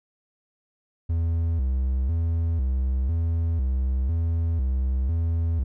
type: tone with vibrato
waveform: triangle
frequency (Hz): 73.5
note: D2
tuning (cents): +2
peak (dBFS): -19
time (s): 1.09-5.64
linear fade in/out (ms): 10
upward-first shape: square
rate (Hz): 1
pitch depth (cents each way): 210
effects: none